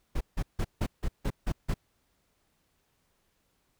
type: noise bursts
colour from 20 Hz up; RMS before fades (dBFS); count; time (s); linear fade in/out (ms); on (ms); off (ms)
brown; -28; 8; 0.15-1.742; 10; 59; 160
effects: pink hiss -73 dBFS RMS until 3.79 s